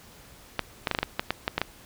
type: clicks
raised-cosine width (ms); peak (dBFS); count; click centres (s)
0.3; -8; 11; 0.593 / 0.872 / 0.913 / 0.949 / 0.988 / 1.03 / 1.195 / 1.306 / 1.479 / 1.58 / 1.616
effects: pink hiss -51 dBFS RMS until 1.85 s